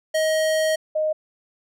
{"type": "tone pair in turn", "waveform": ["square", "sine"], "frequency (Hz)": [630, 619.9], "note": ["D#5", "D#5"], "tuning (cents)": [21, -7], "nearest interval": "unison", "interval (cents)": 28, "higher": "first", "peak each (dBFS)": -19, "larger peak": "neither", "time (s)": [[0.14, 0.76], [0.95, 1.13]], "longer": "first", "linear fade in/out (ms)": 10, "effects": ["low-pass 12000 Hz 12 dB/octave"]}